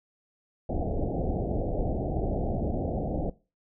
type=low-pass noise; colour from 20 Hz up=pink; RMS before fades=-29 dBFS; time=0.69-3.3 s; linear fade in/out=5 ms; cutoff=770 Hz; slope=96 dB/octave; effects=noise-tail reverb RT60 0.3 s tail -20 dB re dry